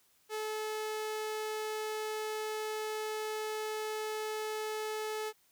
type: tone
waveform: sawtooth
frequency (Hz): 431.6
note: A4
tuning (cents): -33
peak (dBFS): -31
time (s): 0.29-5.33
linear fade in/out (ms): 50
effects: white hiss -69 dBFS RMS until 5.51 s